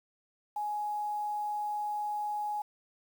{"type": "tone with quantisation", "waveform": "sine", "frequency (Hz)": 836, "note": "G#5", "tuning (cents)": 11, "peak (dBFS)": -31, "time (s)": [0.56, 2.62], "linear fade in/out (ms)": 5, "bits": 9, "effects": []}